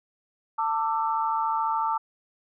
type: tone cluster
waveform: sine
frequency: 893 / 1175 / 1329 Hz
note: A5 / D6 / E6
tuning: +25 / +1 / +14 cents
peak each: -25 / -29 / -31 dBFS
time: 0.58-1.98 s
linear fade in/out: 10 ms
effects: none